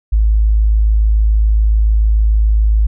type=tone; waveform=sine; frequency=53.5 Hz; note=A1; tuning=48 cents flat; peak=-8 dBFS; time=0.12-2.87 s; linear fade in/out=10 ms; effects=none